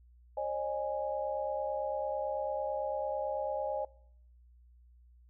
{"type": "tone cluster", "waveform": "sine", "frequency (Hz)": [538, 607, 828], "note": ["C5", "D#5", "G#5"], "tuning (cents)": [48, -43, -5], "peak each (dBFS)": [-36, -36, -37], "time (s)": [0.37, 3.85], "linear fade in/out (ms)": 5, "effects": ["noise-tail reverb RT60 0.7 s tail -24 dB re dry", "added 60 Hz sine -57 dBFS peak until 5.29 s"]}